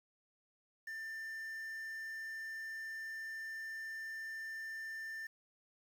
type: tone with quantisation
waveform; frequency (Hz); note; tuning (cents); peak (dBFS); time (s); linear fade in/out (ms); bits
triangle; 1787; A6; +26; -40; 0.87-5.27; 5; 10
effects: none